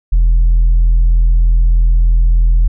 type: tone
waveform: sine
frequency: 41.63 Hz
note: E1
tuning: 18 cents sharp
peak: -4 dBFS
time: 0.12-2.68 s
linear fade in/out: 10 ms
effects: tanh soft clip ceiling -5 dBFS